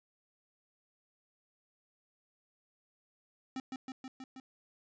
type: tone with echo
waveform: square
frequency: 261.6 Hz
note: C4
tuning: in tune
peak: -37 dBFS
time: 3.56-3.6 s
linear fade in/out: 2 ms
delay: 160 ms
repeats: 5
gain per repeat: -2 dB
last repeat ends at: 4.4 s
effects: resampled to 16000 Hz

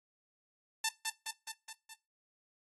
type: tone with echo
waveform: 5% pulse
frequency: 889 Hz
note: A5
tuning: 18 cents sharp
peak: -18 dBFS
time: 0.84-0.89 s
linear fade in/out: 5 ms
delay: 210 ms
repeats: 5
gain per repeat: -4 dB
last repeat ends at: 1.94 s
effects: noise-tail reverb RT60 0.3 s tail -22 dB re dry + AAC 32 kbps

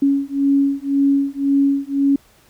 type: beating tone pair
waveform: sine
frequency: 277.2 / 279.1 Hz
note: C#4 / C#4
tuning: 0 / +12 cents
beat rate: 1.9 Hz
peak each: -17 dBFS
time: 0.02-2.16 s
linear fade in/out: 5 ms
effects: pink hiss -53 dBFS RMS until 2.49 s

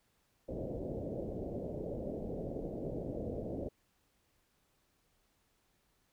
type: low-pass noise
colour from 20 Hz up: white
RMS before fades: -40 dBFS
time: 0.48-3.69 s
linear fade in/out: 10 ms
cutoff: 600 Hz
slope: 48 dB/octave
effects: pink hiss -75 dBFS RMS until 6.12 s

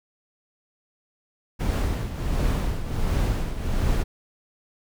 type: noise with tremolo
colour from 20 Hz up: brown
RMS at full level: -21 dBFS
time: 1.59-4.04 s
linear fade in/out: 20 ms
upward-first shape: triangle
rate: 1.4 Hz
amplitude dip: 70%
effects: none

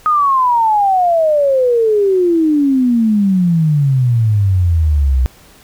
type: exponential sweep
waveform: sine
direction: down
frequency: 1259 to 61.9 Hz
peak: -9 dBFS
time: 0.06-5.26 s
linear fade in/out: 0 ms
effects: pink hiss -44 dBFS RMS until 5.63 s

